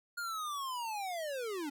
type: linear sweep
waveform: square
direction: down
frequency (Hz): 1437 to 273.4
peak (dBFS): -37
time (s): 0.17-1.7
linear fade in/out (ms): 10
effects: none